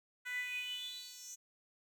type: tone with high-pass filter sweep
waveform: 10% pulse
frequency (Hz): 496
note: B4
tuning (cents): +7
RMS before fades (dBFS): -43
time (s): 0.25-1.36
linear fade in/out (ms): 20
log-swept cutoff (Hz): 1700 to 6300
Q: 9.3
effects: none